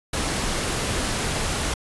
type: noise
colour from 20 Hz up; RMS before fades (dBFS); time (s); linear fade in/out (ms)
pink; -25; 0.13-1.74; 5
effects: resampled to 24000 Hz